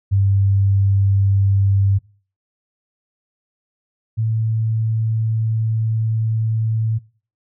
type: tone pair in turn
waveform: sine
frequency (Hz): 98.5 / 111.27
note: G2 / A2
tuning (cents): +9 / +20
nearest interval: major second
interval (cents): 211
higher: second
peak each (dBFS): -12 / -16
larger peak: first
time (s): 0.11-1.99 / 4.17-6.99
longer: second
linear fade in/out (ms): 20
effects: noise-tail reverb RT60 0.4 s tail -22 dB re dry